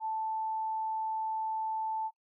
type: tone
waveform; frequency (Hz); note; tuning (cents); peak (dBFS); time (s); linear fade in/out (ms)
sine; 880; A5; 0; -31; 0-2.11; 50
effects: noise-tail reverb RT60 0.1 s tail -20 dB re dry